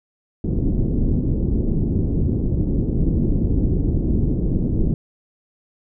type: low-pass noise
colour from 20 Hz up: pink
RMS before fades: -19 dBFS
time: 0.44-4.94 s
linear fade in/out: 2 ms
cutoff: 340 Hz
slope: 24 dB/octave
effects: none